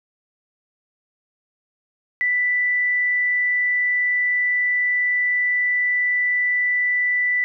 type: tone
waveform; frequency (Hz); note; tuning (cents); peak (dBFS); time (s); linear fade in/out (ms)
sine; 1979; B6; +3; -17; 2.21-7.44; 0
effects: none